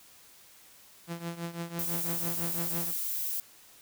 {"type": "tone with tremolo", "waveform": "sawtooth", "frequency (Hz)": 169.5, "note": "E3", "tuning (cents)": 49, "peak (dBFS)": -28, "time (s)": [1.07, 2.93], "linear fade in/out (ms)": 50, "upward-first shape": "triangle", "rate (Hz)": 6, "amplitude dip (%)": 85}
{"type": "noise", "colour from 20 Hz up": "violet", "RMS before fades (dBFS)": -33, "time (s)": [1.79, 3.4], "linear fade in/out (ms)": 2}
{"effects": ["white hiss -56 dBFS RMS until 3.81 s"]}